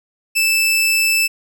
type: tone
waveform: sawtooth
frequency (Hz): 2637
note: E7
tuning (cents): 0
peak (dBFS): -10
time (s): 0.35-1.28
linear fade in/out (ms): 20
effects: none